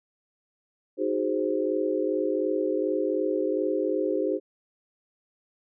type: chord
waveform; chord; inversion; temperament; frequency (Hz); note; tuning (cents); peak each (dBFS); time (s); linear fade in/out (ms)
sine; Ab dominant seventh; second; equal with one note detuned; 311.1 / 372.6 / 415.3 / 523.3; Eb4 / Gb4 / Ab4 / C5; 0 / +12 / 0 / 0; -29; 0.97-4.4; 50
effects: none